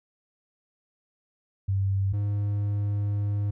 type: tone pair in turn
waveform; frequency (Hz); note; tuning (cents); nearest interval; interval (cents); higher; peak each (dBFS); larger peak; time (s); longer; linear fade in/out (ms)
sine / triangle; 97.4 / 102.3; G2 / G#2; -11 / -26; minor second; 85; second; -22 / -22; neither; 1.68-2.13 / 2.13-3.51; second; 10
effects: none